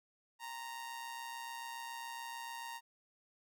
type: tone with amplitude modulation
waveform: sawtooth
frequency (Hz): 928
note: A#5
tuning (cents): -8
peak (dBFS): -37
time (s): 0.39-2.81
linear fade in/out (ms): 50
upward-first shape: sine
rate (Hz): 127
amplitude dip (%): 50
effects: none